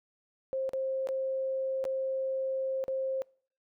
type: tone with dropouts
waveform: sine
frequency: 530 Hz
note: C5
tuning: 22 cents sharp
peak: -29 dBFS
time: 0.53-3.22 s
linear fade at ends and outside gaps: 0 ms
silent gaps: 0.692-0.734 / 1.072-1.088 / 1.841-1.852 / 2.84-2.881 s
effects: noise-tail reverb RT60 0.5 s tail -26 dB re dry